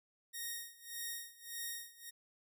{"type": "tone with tremolo", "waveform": "5% pulse", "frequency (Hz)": 1864.7, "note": "A#6", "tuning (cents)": 0, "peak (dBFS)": -29, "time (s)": [0.33, 2.11], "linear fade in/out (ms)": 20, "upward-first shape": "sine", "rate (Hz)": 1.7, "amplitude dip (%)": 90, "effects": []}